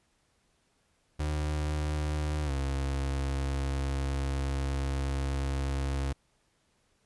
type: tone with pitch glide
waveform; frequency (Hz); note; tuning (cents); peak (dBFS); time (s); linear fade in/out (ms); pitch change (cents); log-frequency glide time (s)
35% pulse; 75.4 to 68.35; D2 to C#2; +46 to -24; -27; 1.19-6.13; 10; -170; 2.45-2.51
effects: pink hiss -71 dBFS RMS until 7.05 s + resampled to 24000 Hz